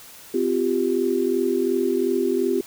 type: chord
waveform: sine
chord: C suspended fourth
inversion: none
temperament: equal with one note detuned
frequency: 256.7 / 349.2 / 392 Hz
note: C4 / F4 / G4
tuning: -33 / 0 / 0 cents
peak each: -25 / -23 / -22 dBFS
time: 0.34-2.61 s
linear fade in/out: 5 ms
effects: white hiss -44 dBFS RMS until 2.66 s

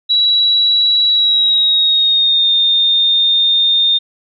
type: tone with pitch glide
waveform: sine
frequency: 3907 to 3645 Hz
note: B7 to A#7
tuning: -19 to -40 cents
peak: -9 dBFS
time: 0.09-3.99 s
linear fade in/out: 20 ms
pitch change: -121 cents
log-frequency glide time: 1.09-2.5 s
effects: none

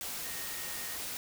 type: tone in noise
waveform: sine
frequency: 1858 Hz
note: A#6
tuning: 6 cents flat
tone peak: -48 dBFS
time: 0.24-0.96 s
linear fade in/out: 0 ms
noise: white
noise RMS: -39 dBFS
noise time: 0.01-1.17 s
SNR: -12 dB
effects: none

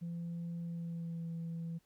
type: tone with pitch glide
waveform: sine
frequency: 170 to 166.31 Hz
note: F3 to E3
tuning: -46 to +16 cents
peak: -36 dBFS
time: 0.01-1.79 s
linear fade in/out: 20 ms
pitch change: -38 cents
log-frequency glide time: 0.59-1.28 s
effects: tanh soft clip ceiling -36 dBFS + pink hiss -74 dBFS RMS until 1.85 s

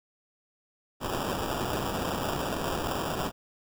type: noise with sample-and-hold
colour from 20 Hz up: white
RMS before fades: -31 dBFS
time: 1-3.32 s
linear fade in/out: 50 ms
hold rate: 2100 Hz
effects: none

